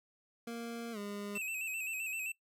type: tone with pitch glide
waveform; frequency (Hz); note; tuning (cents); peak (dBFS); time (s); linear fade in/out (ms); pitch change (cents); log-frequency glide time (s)
25% pulse; 233.1 to 204.1; A#3 to G#3; 0 to -30; -36; 0.47-1.38; 5; -230; 0.92-0.98
type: tone with vibrato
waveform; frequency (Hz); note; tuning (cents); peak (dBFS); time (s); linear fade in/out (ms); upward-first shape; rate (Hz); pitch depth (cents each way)
square; 2600; E7; -24; -37; 1.35-2.32; 5; square; 7.7; 47
effects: noise-tail reverb RT60 0.1 s tail -21 dB re dry